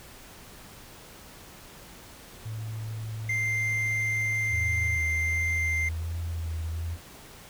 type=tone with pitch glide; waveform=sine; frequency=110 to 109.05 Hz; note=A2 to A2; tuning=0 to -15 cents; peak=-32 dBFS; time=2.45-4.97 s; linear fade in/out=10 ms; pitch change=-15 cents; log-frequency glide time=2.82-4.39 s
type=tone; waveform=triangle; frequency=2093 Hz; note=C7; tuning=in tune; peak=-24 dBFS; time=3.29-5.89 s; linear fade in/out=5 ms
type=tone with vibrato; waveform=sine; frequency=82.41 Hz; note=E2; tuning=in tune; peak=-29 dBFS; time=4.49-6.98 s; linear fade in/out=50 ms; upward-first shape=sine; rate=1.3 Hz; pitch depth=37 cents each way
effects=pink hiss -48 dBFS RMS until 7.49 s